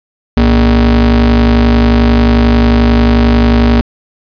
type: ring-modulated tone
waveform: square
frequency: 87.31 Hz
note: F2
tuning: in tune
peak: -3 dBFS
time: 0.37-3.81 s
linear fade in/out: 0 ms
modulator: 149 Hz
effects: resampled to 11025 Hz + 7-bit